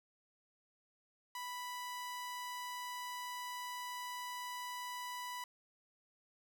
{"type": "tone", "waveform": "sawtooth", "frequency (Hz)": 987.8, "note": "B5", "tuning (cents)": 0, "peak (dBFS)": -38, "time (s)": [1.35, 5.44], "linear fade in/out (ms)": 2, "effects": []}